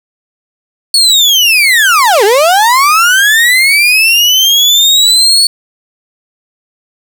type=linear two-way sweep; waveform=35% pulse; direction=down then up; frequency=4445 to 381.8 to 4445 Hz; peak=-3 dBFS; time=0.94-5.47 s; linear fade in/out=2 ms; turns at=2.24 s; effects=none